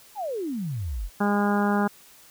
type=exponential sweep; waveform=sine; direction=down; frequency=897 to 38.89 Hz; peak=-27 dBFS; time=0.15-1.1 s; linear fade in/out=50 ms
type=harmonic tone; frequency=204.1 Hz; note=G#3; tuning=30 cents flat; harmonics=1 / 2 / 3 / 4 / 5 / 6 / 7 / 8; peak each=-22 / -29 / -33 / -28 / -33 / -34 / -32 / -37 dBFS; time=1.2-1.88 s; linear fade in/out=10 ms
effects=white hiss -52 dBFS RMS until 2.3 s